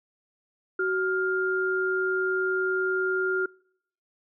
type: tone pair together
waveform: sine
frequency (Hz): 374.8 / 1405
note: F#4 / F6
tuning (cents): +22 / +10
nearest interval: octave + major seventh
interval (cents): 2288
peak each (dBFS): -26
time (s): 0.79-3.46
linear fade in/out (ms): 5
effects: noise-tail reverb RT60 0.7 s tail -26 dB re dry